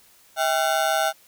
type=ring-modulated tone; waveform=30% pulse; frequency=718 Hz; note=F5; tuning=48 cents sharp; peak=-14 dBFS; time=0.36-1.13 s; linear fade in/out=50 ms; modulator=72.8 Hz; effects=white hiss -55 dBFS RMS until 1.27 s